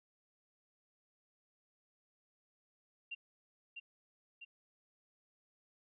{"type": "tone with echo", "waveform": "sine", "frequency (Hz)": 2770, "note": "F7", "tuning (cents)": -15, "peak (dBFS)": -40, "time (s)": [3.11, 3.15], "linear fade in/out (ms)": 10, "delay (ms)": 650, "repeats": 2, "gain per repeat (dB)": -4, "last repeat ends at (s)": 4.45, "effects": []}